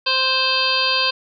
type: harmonic tone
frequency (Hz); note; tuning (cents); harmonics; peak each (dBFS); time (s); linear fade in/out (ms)
523.3; C5; 0; 1 / 2 / 3 / 5 / 6 / 7 / 8 / 9; -28 / -24 / -27 / -22 / -24 / -27 / -25 / -22; 0.06-1.11; 10
effects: none